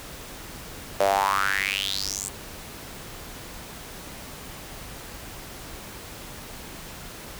sawtooth tone with high-pass filter sweep, 98 Hz, G2, in tune, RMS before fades -25 dBFS, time 1-2.29 s, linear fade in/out 0 ms, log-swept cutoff 560 to 8200 Hz, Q 6.2, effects pink hiss -40 dBFS RMS until 7.39 s

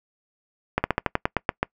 slowing click train, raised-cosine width 0.5 ms, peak -5 dBFS, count 10, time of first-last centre 0.78-1.63 s, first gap 60 ms, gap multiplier 1.11, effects noise-tail reverb RT60 0.1 s tail -25 dB re dry

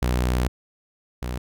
sawtooth tone pair in turn, 61.74 / 61.74 Hz, B1 / B1, 0 / 0 cents, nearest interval unison, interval 0 cents, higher neither, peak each -16 / -23 dBFS, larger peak first, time 0.02-0.48 / 1.22-1.38 s, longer first, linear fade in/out 5 ms, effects none

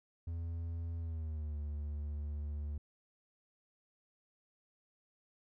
triangle tone with pitch glide, 83.7 to 73.71 Hz, E2 to D2, +27 to +7 cents, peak -35 dBFS, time 0.27-2.78 s, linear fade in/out 5 ms, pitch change -220 cents, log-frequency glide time 0.99-1.58 s, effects none

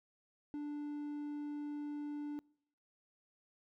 triangle tone, 293.7 Hz, D4, in tune, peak -37 dBFS, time 0.54-2.39 s, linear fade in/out 0 ms, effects noise-tail reverb RT60 0.7 s tail -26 dB re dry

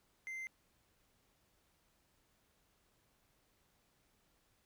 triangle tone, 2080 Hz, C7, 11 cents flat, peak -40 dBFS, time 0.27-0.47 s, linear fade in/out 0 ms, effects pink hiss -75 dBFS RMS until 4.65 s

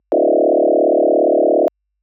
sine tone with frequency modulation, 479.7 Hz, A#4, 50 cents sharp, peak -9 dBFS, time 0.12-1.68 s, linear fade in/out 0 ms, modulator 37.3 Hz, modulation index 5, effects added 50 Hz sine -40 dBFS peak until 2.02 s + high-pass 300 Hz 12 dB/octave

